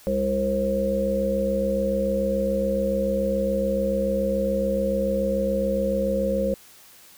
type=harmonic tone; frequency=67 Hz; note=C2; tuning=42 cents sharp; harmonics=1 / 3 / 5 / 7 / 8; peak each=-33 / -26 / -35 / -30 / -23 dBFS; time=0.07-6.54 s; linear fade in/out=0 ms; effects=white hiss -50 dBFS RMS until 7.17 s